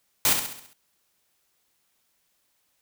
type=noise with echo; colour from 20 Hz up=white; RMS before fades=-20 dBFS; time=0.25-0.33 s; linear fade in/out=2 ms; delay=67 ms; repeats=6; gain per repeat=-6 dB; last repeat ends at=0.732 s; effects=white hiss -71 dBFS RMS until 2.81 s